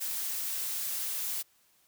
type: noise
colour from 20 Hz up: blue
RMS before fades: -34 dBFS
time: 0-1.43 s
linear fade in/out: 20 ms
effects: white hiss -67 dBFS RMS until 1.87 s